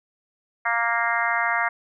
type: harmonic tone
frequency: 233.1 Hz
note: A#3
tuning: in tune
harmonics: 3 / 4 / 5 / 6 / 7 / 8 / 9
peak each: -28 / -28 / -28 / -28 / -28 / -28 / -28 dBFS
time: 0.65-1.69 s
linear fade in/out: 10 ms
effects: none